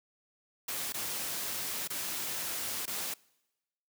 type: noise with dropouts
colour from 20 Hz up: white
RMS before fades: -36 dBFS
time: 0.68-3.14 s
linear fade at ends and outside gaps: 5 ms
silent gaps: 0.924-0.941 / 1.876-1.901 / 2.857-2.876 s
effects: noise-tail reverb RT60 1.0 s tail -25 dB re dry + high-pass 100 Hz 12 dB/octave